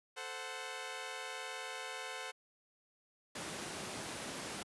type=chord; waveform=10% pulse; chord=F# diminished; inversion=first; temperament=equal with one note detuned; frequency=440 / 519.6 / 740 Hz; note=A4 / C5 / F#5; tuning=0 / -12 / 0 cents; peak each=-39 / -37 / -38 dBFS; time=0.16-2.32 s; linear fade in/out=20 ms
type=noise; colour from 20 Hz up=pink; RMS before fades=-42 dBFS; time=3.35-4.63 s; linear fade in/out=5 ms
effects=high-pass 150 Hz 12 dB/octave + resampled to 24000 Hz